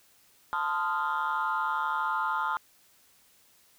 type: chord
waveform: sine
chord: F dominant seventh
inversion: first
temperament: equal with one note detuned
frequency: 880 / 1030.9 / 1244.5 / 1396.9 Hz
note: A5 / C6 / Eb6 / F6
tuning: 0 / -26 / 0 / 0 cents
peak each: -31 dBFS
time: 0.53-2.57 s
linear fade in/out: 0 ms
effects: tanh soft clip ceiling -21 dBFS + white hiss -62 dBFS RMS until 3.78 s